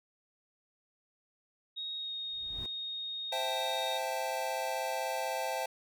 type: tone with pitch glide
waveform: sine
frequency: 3758 to 3719 Hz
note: A#7 to A#7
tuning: +13 to -5 cents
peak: -36 dBFS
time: 1.76-3.99 s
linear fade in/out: 20 ms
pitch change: -18 cents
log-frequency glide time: 1.97-2.12 s
type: noise with exponential growth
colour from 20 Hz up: brown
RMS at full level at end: -39 dBFS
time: 2.23-2.66 s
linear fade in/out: 1 ms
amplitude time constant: 92 ms
type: chord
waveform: square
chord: A minor seventh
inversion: first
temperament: equal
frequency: 523.3 / 659.3 / 784 / 880 Hz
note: C5 / E5 / G5 / A5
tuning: 0 / 0 / 0 / 0 cents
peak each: -39 dBFS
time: 3.32-5.66 s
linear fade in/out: 5 ms
effects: none